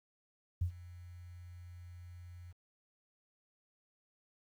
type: tone with ADSR envelope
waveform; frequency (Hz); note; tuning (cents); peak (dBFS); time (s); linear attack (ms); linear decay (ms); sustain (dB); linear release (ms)
sine; 88.1; F2; +16; -28; 0.61-2.53; 8; 92; -20; 20
effects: 11-bit